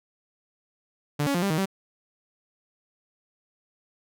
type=tone with pitch steps; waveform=sawtooth; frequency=146.6 / 280.1 / 175.3 / 198.3 / 157.2 / 193.3 Hz; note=D3 / C#4 / F3 / G3 / D#3 / G3; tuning=-3 / +18 / +7 / +20 / +18 / -24 cents; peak=-19 dBFS; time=1.19-1.658 s; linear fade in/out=10 ms; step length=78 ms; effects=none